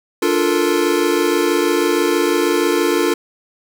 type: chord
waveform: square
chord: Bb major seventh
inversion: first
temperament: equal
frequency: 293.7 / 349.2 / 440 / 466.2 Hz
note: D4 / F4 / A4 / Bb4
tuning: 0 / 0 / 0 / 0 cents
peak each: -21 / -18 / -21 / -23 dBFS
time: 0.22-3.14 s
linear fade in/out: 5 ms
effects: none